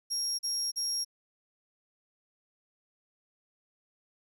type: tone bursts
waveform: 35% pulse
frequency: 5588 Hz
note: F8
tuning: in tune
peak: -27 dBFS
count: 3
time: 0.1-1.048 s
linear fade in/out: 20 ms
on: 290 ms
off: 39 ms
effects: none